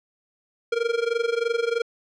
square tone with amplitude modulation, 466.2 Hz, A#4, in tune, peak -19 dBFS, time 0.72-1.82 s, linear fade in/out 5 ms, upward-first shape sine, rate 23.1 Hz, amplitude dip 85%, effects low-pass 4000 Hz 12 dB/octave

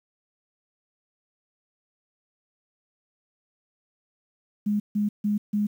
sine tone bursts, 207.7 Hz, G#3, in tune, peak -21 dBFS, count 4, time 4.66-5.67 s, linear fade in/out 10 ms, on 140 ms, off 150 ms, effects 9-bit

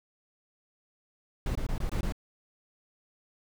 brown noise bursts, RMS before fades -30 dBFS, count 6, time 1.46-2.123 s, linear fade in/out 2 ms, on 93 ms, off 21 ms, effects none

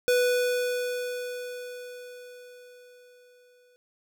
square tone with exponential decay, 493.9 Hz, B4, in tune, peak -20 dBFS, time 0.08-3.76 s, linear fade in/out 0 ms, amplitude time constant 800 ms, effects none

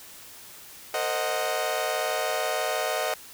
sawtooth chord, C half-diminished seventh, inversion third, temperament equal with one note detuned, 457.1 / 523.3 / 622.3 / 740 Hz, Bb4 / C5 / Eb5 / Gb5, -34 / 0 / 0 / 0 cents, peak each -30 / -29 / -25 / -27 dBFS, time 0.94-3.14 s, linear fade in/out 2 ms, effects white hiss -46 dBFS RMS until 3.33 s

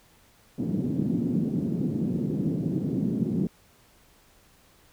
white band-pass noise, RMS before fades -27 dBFS, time 0.58-3.47 s, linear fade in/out 2 ms, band 140 to 270 Hz, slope 24 dB/octave, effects pink hiss -59 dBFS RMS until 4.92 s

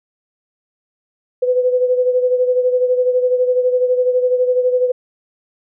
sine beating tone pair, 500 / 512 Hz, B4 / C5, +21 / -38 cents, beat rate 12 Hz, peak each -13 / -20 dBFS, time 1.42-4.92 s, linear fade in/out 10 ms, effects none

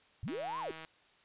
sine linear two-way sweep, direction up then down, 77.78 to 1108.7 to 331.2 Hz, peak -36 dBFS, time 0.23-0.71 s, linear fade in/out 0 ms, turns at 0.59 s
click train, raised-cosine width 0.3 ms, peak -31 dBFS, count 92, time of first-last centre 0.28-0.849 s, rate 160 Hz
effects white hiss -65 dBFS RMS until 1.24 s + resampled to 8000 Hz

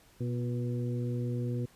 harmonic tone with a mistuned harmonic, 121.9 Hz, B2, 22 cents flat, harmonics 1 / 2 / 3 / 4, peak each -31 / -37 / -41 / -43 dBFS, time 0.2-1.66 s, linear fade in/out 10 ms, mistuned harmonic 3, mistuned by -29 cents, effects pink hiss -61 dBFS RMS until 1.75 s + resampled to 32000 Hz

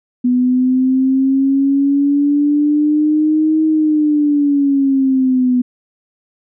sine linear two-way sweep, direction up then down, 246.9 to 315.2 to 246.9 Hz, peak -10 dBFS, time 0.24-5.62 s, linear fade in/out 10 ms, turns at 3.64 s, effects none

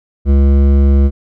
triangle tone with hard clipping, 69.3 Hz, C#2, in tune, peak -8 dBFS, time 0.25-1.11 s, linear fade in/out 50 ms, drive 16 dB, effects none

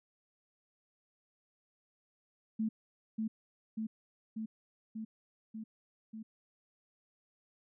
sine tone with echo, 220 Hz, A3, in tune, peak -30 dBFS, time 2.59-2.69 s, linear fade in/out 10 ms, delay 590 ms, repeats 6, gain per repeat -2 dB, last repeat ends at 6.23 s, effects none

